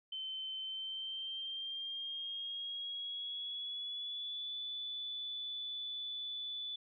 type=tone with pitch glide; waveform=sine; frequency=3079 to 3476 Hz; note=G7 to A7; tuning=-32 to -22 cents; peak=-39 dBFS; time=0.12-6.76 s; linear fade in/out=5 ms; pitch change=+210 cents; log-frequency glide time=0.61-4.56 s; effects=none